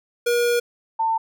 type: tone pair in turn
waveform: square / sine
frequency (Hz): 478.5 / 897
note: A#4 / A5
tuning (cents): +45 / +33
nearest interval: major seventh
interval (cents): 1088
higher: second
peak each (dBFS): -18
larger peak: neither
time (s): 0.26-0.6 / 0.99-1.18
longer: first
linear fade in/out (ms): 10
effects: none